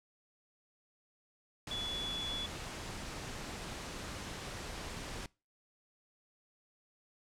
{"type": "tone in noise", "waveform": "sine", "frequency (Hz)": 3421, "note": "A7", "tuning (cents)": -49, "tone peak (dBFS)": -37, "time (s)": [1.71, 2.46], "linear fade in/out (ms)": 2, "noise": "pink", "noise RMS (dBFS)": -43, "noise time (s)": [1.67, 5.26], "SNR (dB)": 3, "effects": ["noise-tail reverb RT60 0.3 s tail -24 dB re dry", "low-pass 8000 Hz 12 dB/octave"]}